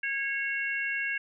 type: harmonic tone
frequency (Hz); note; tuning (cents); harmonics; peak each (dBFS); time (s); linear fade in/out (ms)
548; C#5; -20; 3 / 4 / 5; -31 / -33 / -35; 0.03-1.18; 5
effects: none